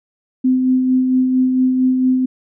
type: tone with tremolo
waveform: sine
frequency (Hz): 256.9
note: C4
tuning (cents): -32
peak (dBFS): -10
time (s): 0.44-2.26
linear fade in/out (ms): 10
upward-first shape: sine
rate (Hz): 4.4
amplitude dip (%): 35
effects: none